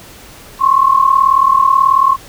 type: tone pair together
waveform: sine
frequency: 1058 / 1096.4 Hz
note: C6 / C#6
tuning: +19 / -19 cents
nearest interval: minor second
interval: 62 cents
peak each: -10 dBFS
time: 0.59-2.17 s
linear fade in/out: 50 ms
effects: pink hiss -37 dBFS RMS until 2.28 s